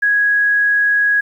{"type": "tone", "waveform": "sine", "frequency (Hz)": 1661.2, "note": "G#6", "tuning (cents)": 0, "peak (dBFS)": -11, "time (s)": [0.02, 1.21], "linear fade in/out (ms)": 10, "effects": ["8-bit"]}